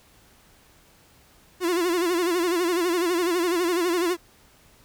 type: tone with vibrato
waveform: 45% pulse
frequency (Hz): 349.2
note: F4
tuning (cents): 0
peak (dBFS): -21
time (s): 1.6-4.17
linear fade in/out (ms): 50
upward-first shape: sine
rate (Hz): 12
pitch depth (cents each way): 97
effects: pink hiss -56 dBFS RMS until 4.84 s